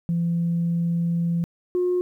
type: tone pair in turn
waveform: sine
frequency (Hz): 169.7 / 359.6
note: F3 / F#4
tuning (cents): -49 / -49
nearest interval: octave + minor second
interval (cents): 1300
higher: second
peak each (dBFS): -19 / -18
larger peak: second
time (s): 0.09-1.44 / 1.75-2.01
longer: first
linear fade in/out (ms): 0
effects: tanh soft clip ceiling -16 dBFS + 10-bit